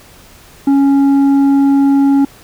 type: tone with tanh clipping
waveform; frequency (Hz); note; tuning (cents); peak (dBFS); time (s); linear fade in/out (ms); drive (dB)
sine; 277.2; C#4; 0; -8; 0.67-2.25; 5; 6
effects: pink hiss -41 dBFS RMS until 2.43 s